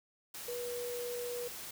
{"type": "tone in noise", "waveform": "sine", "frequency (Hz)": 484.7, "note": "B4", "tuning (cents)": -32, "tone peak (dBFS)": -37, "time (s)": [0.48, 1.48], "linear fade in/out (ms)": 5, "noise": "white", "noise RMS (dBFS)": -45, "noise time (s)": [0.34, 1.71], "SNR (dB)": 5, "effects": []}